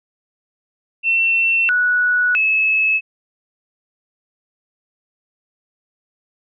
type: tone with pitch steps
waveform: sine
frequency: 2698 / 1471 / 2593 Hz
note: E7 / F#6 / E7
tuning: +40 / -11 / -29 cents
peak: -13 dBFS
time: 1.03-3.01 s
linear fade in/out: 50 ms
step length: 660 ms
effects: none